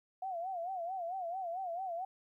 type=tone with vibrato; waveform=sine; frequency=719 Hz; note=F#5; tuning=50 cents flat; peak=-36 dBFS; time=0.22-2.05 s; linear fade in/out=5 ms; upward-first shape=sine; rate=4.5 Hz; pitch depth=130 cents each way; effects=13-bit